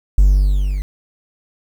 triangle tone with level ramp, 48.73 Hz, G1, 10 cents flat, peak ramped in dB -3 to -16 dBFS, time 0.18-0.82 s, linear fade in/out 0 ms, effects tanh soft clip ceiling -1 dBFS + 7-bit

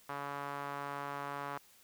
sawtooth tone with band-pass filter, 141.9 Hz, C#3, 41 cents sharp, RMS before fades -41 dBFS, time 0.09-1.58 s, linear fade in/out 5 ms, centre 1100 Hz, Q 2, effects white hiss -63 dBFS RMS until 1.83 s

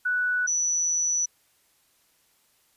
sine tone pair in turn, 1480 / 5931 Hz, F#6 / F#8, 0 / +3 cents, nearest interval 2 octaves, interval 2403 cents, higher second, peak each -22 dBFS, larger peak neither, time 0.05-0.47 / 0.47-1.26 s, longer second, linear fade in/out 10 ms, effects white hiss -65 dBFS RMS until 2.76 s + resampled to 32000 Hz

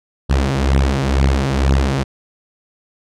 sawtooth beating tone pair, 66.6 / 68.7 Hz, C2 / C#2, +31 / -15 cents, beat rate 2.1 Hz, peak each -12 dBFS, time 0.29-2.04 s, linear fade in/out 20 ms, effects low-pass 7000 Hz 12 dB/octave

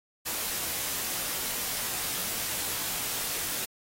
white noise with comb filter, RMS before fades -32 dBFS, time 0.25-3.66 s, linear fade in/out 20 ms, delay 20 ms, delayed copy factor -0.55, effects AAC 48 kbps

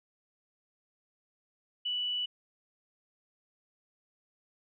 sine tone, 2960 Hz, F#7, in tune, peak -30 dBFS, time 1.85-2.26 s, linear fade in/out 10 ms, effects none

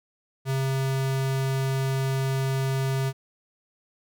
square tone, 134 Hz, C3, 42 cents sharp, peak -24 dBFS, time 0.45-3.13 s, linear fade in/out 50 ms, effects none

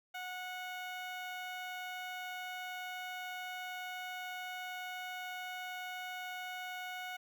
15% pulse tone with notch filter, 733 Hz, F#5, 16 cents flat, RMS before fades -43 dBFS, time 0.14-7.17 s, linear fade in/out 10 ms, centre 8900 Hz, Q 0.86, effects none

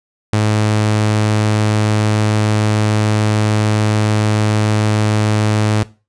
sawtooth tone, 106.8 Hz, G#2, 49 cents sharp, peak -8 dBFS, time 0.33-5.83 s, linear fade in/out 0 ms, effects noise-tail reverb RT60 0.3 s tail -18 dB re dry + resampled to 22050 Hz

